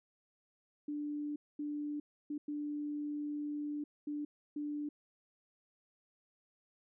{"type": "tone bursts at uneven times", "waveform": "sine", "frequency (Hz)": 294.7, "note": "D4", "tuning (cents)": 6, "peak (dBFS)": -36, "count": 6, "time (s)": [[0.88, 1.36], [1.59, 2], [2.3, 2.38], [2.48, 3.84], [4.07, 4.25], [4.56, 4.89]], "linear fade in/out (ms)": 5, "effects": []}